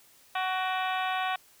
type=harmonic tone with a mistuned harmonic; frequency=373.2 Hz; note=F#4; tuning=15 cents sharp; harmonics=2 / 3 / 4 / 5 / 6 / 7 / 8 / 9 / 10; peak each=-30 / -34 / -36 / -38 / -40 / -41 / -42 / -43 / -44 dBFS; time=0.35-1.36 s; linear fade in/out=5 ms; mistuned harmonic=6; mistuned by=+90 cents; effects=white hiss -59 dBFS RMS until 1.6 s